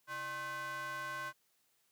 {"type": "ring-modulated tone", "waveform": "square", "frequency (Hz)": 233.1, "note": "A#3", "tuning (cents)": 0, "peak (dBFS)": -37, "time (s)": [0.07, 1.33], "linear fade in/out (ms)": 50, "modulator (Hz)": 1300, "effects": ["white hiss -75 dBFS RMS until 1.91 s", "high-pass 80 Hz 12 dB/octave"]}